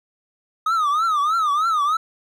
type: tone with vibrato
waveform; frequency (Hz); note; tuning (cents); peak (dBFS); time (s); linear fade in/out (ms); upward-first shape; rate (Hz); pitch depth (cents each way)
triangle; 1244.5; D#6; 0; -15; 0.66-1.97; 5; triangle; 3.2; 180
effects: none